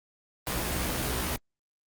pink noise with comb filter, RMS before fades -30 dBFS, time 0.47-1.36 s, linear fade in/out 0 ms, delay 16 ms, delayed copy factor +0.8, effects Opus 24 kbps

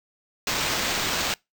violet noise with sample-and-hold, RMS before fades -26 dBFS, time 0.47-1.34 s, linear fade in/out 2 ms, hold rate 11025 Hz, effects noise-tail reverb RT60 0.2 s tail -25 dB re dry

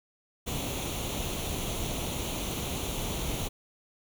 pink noise with comb filter, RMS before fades -33 dBFS, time 0.46-3.49 s, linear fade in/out 20 ms, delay 0.3 ms, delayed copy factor +0.65, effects none

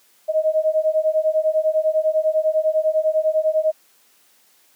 sine beating tone pair, 622.3 / 632.3 Hz, D#5 / D#5, 0 / +28 cents, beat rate 10 Hz, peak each -19 dBFS, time 0.28-3.72 s, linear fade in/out 20 ms, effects white hiss -57 dBFS RMS until 4.75 s + high-pass 200 Hz 12 dB/octave

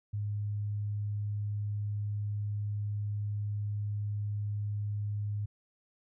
sine tone, 103.6 Hz, G#2, 4 cents flat, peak -31 dBFS, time 0.13-5.46 s, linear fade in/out 10 ms, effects none

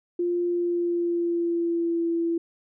sine tone with pitch glide, 349.6 to 335.6 Hz, F4 to E4, +2 to +31 cents, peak -22 dBFS, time 0.19-2.38 s, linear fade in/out 5 ms, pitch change -71 cents, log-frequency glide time 0.47-2.07 s, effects none

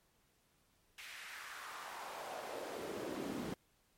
brown noise with high-pass filter sweep, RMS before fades -45 dBFS, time 0.98-3.54 s, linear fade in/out 2 ms, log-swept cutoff 2300 to 220 Hz, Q 2.1, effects pink hiss -74 dBFS RMS until 3.97 s + MP3 64 kbps

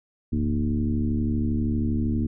sine tone with frequency modulation, 160 Hz, D#3, 49 cents sharp, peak -21 dBFS, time 0.32-2.27 s, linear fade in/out 10 ms, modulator 72.6 Hz, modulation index 1.9, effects none

